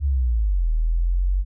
sine linear two-way sweep, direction down then up, 73.42 to 38.95 to 47.87 Hz, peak -17 dBFS, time 0-1.45 s, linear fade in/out 50 ms, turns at 0.71 s, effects none

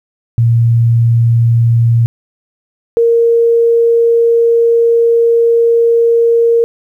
sine tone pair in turn, 116.54 / 464.7 Hz, A#2 / A#4, 0 / -5 cents, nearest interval 2 octaves, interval 2395 cents, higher second, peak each -6 dBFS, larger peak neither, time 0.38-2.06 / 2.97-6.64 s, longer second, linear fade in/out 0 ms, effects 8-bit

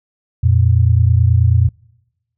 sine tone pair together, 87.58 / 116.9 Hz, F2 / A#2, +5 / +5 cents, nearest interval perfect fourth, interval 500 cents, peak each -11 / -12 dBFS, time 0.43-1.69 s, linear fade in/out 10 ms, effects noise-tail reverb RT60 1.0 s tail -26 dB re dry

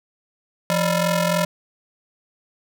sawtooth ring-modulated tone, 388.6 Hz, G4, 15 cents flat, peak -11 dBFS, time 0.7-1.45 s, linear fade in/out 0 ms, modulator 216 Hz, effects none

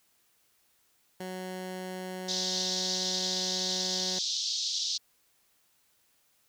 15% pulse tone, 185 Hz, F#3, in tune, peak -30 dBFS, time 1.2-4.19 s, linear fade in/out 5 ms
pink band-pass noise, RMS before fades -32 dBFS, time 2.28-4.98 s, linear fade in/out 10 ms, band 3600 to 6100 Hz, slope 48 dB/octave
effects white hiss -69 dBFS RMS until 6.48 s

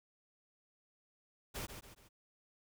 pink noise with echo, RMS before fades -42 dBFS, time 1.54-1.67 s, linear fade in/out 20 ms, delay 140 ms, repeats 3, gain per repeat -7 dB, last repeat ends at 2.09 s, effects none

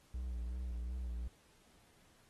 triangle tone with vibrato, 60.7 Hz, B1, 29 cents flat, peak -36 dBFS, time 0.14-1.28 s, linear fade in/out 5 ms, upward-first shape sine, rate 2.7 Hz, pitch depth 58 cents each way, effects pink hiss -68 dBFS RMS until 2.29 s + AAC 32 kbps

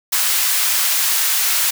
white high-pass noise, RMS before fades -17 dBFS, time 0.12-1.71 s, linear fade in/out 10 ms, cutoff 1100 Hz, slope 12 dB/octave, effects none

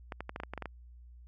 clicks, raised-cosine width 0.5 ms, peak -23 dBFS, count 10, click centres 0.122 / 0.206 / 0.294 / 0.361 / 0.401 / 0.435 / 0.536 / 0.577 / 0.623 / 0.657 s, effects added 60 Hz sine -50 dBFS peak until 1.27 s

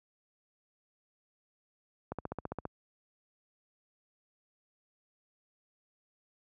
click train, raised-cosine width 1 ms, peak -22 dBFS, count 9, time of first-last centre 2.12-2.653 s, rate 15 Hz, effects high-pass 60 Hz 12 dB/octave

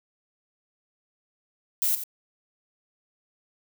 violet noise with echo, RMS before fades -24 dBFS, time 1.82-1.95 s, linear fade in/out 0 ms, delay 87 ms, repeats 1, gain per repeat -10 dB, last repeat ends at 2.037 s, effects none

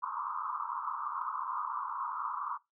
pink band-pass noise, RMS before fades -37 dBFS, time 0.02-2.58 s, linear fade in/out 20 ms, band 940 to 1300 Hz, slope 96 dB/octave, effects noise-tail reverb RT60 0.2 s tail -20 dB re dry

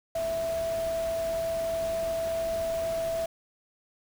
sine tone in noise, 660 Hz, E5, 2 cents sharp, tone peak -27 dBFS, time 0.15-3.26 s, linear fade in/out 5 ms, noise pink, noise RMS -41 dBFS, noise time 0.15-3.26 s, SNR +11 dB, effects none

